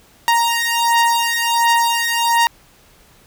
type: beating tone pair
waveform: sawtooth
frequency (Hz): 932.3 / 933.7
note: A#5 / A#5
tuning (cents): 0 / +3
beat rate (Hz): 1.4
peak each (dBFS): -13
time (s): 0.28-2.47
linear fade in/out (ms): 0
effects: pink hiss -50 dBFS RMS until 3.26 s